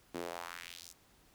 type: tone with high-pass filter sweep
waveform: sawtooth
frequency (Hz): 86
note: F2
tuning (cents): -26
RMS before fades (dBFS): -45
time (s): 0.14-0.93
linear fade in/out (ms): 10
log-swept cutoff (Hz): 290 to 6900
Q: 1.8
effects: pink hiss -66 dBFS RMS until 1.34 s